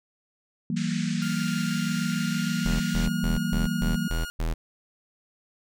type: chord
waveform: sine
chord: E diminished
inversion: none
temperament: equal with one note detuned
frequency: 164.81 / 191.3 / 233.1 Hz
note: E3 / G3 / Bb3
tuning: 0 / -42 / 0 cents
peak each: -29 dBFS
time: 0.7-4.08 s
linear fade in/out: 2 ms
type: band-pass noise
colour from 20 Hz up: pink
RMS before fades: -39 dBFS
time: 0.76-3.07 s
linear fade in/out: 10 ms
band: 1500 to 7900 Hz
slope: 48 dB/octave
type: tone with pitch glide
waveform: sawtooth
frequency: 1401 to 1432.1 Hz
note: F6 to F6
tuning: +5 to +43 cents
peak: -31 dBFS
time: 1.22-4.3 s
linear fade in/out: 0 ms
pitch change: +38 cents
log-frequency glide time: 2.05-3.18 s
type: tone bursts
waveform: square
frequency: 40.77 Hz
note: E1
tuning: 18 cents flat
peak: -25 dBFS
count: 7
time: 2.65-4.54 s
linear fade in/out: 10 ms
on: 150 ms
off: 140 ms
effects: none